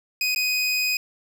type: tone with dropouts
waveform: 25% pulse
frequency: 2500 Hz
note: D#7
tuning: 8 cents sharp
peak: -17 dBFS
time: 0.21-0.97 s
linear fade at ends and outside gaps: 2 ms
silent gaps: 0.348-0.36 s
effects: none